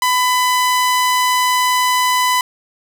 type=tone; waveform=sawtooth; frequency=1001 Hz; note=B5; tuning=23 cents sharp; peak=-9 dBFS; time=0.02-2.41 s; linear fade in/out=2 ms; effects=none